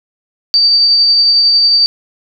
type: tone with tremolo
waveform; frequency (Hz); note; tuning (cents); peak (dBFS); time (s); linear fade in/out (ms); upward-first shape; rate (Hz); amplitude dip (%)
sine; 4627; D8; -27; -5; 0.54-1.86; 0; triangle; 11; 25
effects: none

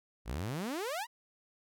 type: exponential sweep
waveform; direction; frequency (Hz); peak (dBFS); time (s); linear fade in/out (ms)
sawtooth; up; 49.9 to 1007; -31; 0.25-1.07; 50
effects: none

